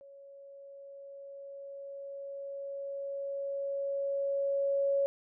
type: tone with level ramp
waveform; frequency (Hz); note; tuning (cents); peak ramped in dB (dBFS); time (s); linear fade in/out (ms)
sine; 556; C#5; +5; -50 to -25; 0.01-5.06; 0
effects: none